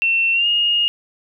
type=tone with pitch glide; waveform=sine; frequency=2700 to 2852 Hz; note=E7 to F7; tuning=+41 to +36 cents; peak=-14 dBFS; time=0.02-0.88 s; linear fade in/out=0 ms; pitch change=+95 cents; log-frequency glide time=0.33-0.47 s; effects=none